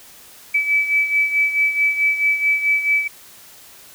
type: beating tone pair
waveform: sine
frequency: 2299 / 2303.6 Hz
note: D7 / D7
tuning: -37 / -34 cents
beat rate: 4.6 Hz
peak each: -16 / -22 dBFS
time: 0.54-3.08 s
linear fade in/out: 10 ms
effects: white hiss -44 dBFS RMS until 3.94 s